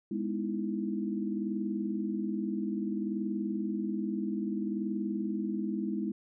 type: chord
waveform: sine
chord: E major seventh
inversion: first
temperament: just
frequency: 206 / 247.2 / 309 / 329.6 Hz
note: G#3 / B3 / D#4 / E4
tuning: -14 / +2 / -12 / 0 cents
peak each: -33 / -38 / -39 / -36 dBFS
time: 0.11-6.12 s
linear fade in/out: 5 ms
effects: none